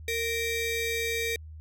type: ring-modulated tone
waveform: 30% pulse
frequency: 1396.9 Hz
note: F6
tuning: in tune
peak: -22 dBFS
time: 0.08-1.36 s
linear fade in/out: 2 ms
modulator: 937 Hz
effects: added 78 Hz sine -41 dBFS peak until 1.6 s